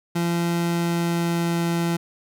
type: tone with pitch glide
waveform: 30% pulse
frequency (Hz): 170.9 to 169.62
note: F3 to E3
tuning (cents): -37 to +50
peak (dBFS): -18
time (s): 0.15-1.97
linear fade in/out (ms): 10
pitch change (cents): -13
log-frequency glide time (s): 0.58-1.65
effects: none